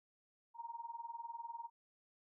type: tone with tremolo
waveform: sine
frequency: 932.3 Hz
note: A#5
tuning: in tune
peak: -40 dBFS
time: 0.54-1.7 s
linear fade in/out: 50 ms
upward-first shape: triangle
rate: 20 Hz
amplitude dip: 95%
effects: none

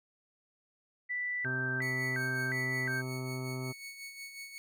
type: tone with vibrato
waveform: sine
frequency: 1760 Hz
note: A6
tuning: in tune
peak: -32 dBFS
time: 1.09-3.02 s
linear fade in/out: 20 ms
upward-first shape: square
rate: 1.4 Hz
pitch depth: 200 cents each way
type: harmonic tone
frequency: 129.2 Hz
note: C3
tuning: 21 cents flat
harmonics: 1 / 2 / 3 / 4 / 5 / 6 / 7 / 8 / 9 / 10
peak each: -37 / -42 / -43 / -56 / -50 / -59 / -52 / -61 / -56 / -53 dBFS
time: 1.44-3.73 s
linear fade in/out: 20 ms
type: tone with tremolo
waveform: sawtooth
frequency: 2217 Hz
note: C#7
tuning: in tune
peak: -38 dBFS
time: 1.82-4.58 s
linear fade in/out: 0 ms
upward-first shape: sine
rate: 5.5 Hz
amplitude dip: 55%
effects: none

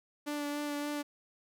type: tone with vibrato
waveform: sawtooth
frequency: 292.1 Hz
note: D4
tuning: 9 cents flat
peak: -30 dBFS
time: 0.26-1.03 s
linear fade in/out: 20 ms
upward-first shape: sine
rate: 3.5 Hz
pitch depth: 15 cents each way
effects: none

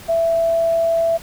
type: tone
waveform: sine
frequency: 664 Hz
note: E5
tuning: 12 cents sharp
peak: -14 dBFS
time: 0.08-1.18 s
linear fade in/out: 20 ms
effects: pink hiss -39 dBFS RMS until 1.22 s

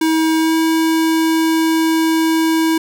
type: tone with pitch glide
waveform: square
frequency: 320 to 323 Hz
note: D#4 to E4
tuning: +49 to -35 cents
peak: -13 dBFS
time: 0.01-2.78 s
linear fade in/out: 5 ms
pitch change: +16 cents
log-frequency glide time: 0.38-0.55 s
effects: none

